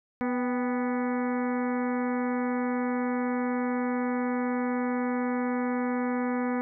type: harmonic tone with a mistuned harmonic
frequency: 246.9 Hz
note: B3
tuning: in tune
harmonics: 1 / 2 / 3 / 4 / 5 / 6 / 7 / 8 / 9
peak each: -27 / -33 / -37 / -39 / -41 / -43 / -44 / -45 / -46 dBFS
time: 0.21-6.61 s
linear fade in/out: 0 ms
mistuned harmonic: 3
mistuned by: +67 cents
effects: none